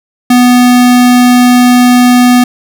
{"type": "tone", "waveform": "square", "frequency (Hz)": 246.9, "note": "B3", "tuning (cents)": 0, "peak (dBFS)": -3, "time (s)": [0.3, 2.44], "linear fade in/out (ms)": 5, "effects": []}